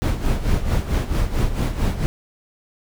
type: noise with tremolo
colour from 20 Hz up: brown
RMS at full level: -17 dBFS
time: 0.02-2.06 s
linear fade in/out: 0 ms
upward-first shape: sine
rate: 4.5 Hz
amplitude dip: 70%
effects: none